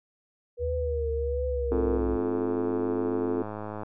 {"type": "tone with vibrato", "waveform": "sine", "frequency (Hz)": 480.2, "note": "B4", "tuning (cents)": -49, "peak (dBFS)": -28, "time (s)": [0.57, 2], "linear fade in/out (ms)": 50, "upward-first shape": "triangle", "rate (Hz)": 1.4, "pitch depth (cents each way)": 85}
{"type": "exponential sweep", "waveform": "sine", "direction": "down", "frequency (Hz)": [78.6, 61.74], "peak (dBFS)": -29, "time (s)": [0.59, 2.19], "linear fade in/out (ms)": 50}
{"type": "chord", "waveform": "sine", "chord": "F major", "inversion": "second", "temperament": "just", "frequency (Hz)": [261.9, 349.2, 436.5], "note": ["C4", "F4", "A4"], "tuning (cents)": [2, 0, -14], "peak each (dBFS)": -30, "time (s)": [1.71, 3.43], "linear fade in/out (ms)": 10}
{"type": "click train", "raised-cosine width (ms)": 1, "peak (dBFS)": -22, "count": 225, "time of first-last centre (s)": [1.72, 3.833], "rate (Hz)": 106}
{"effects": []}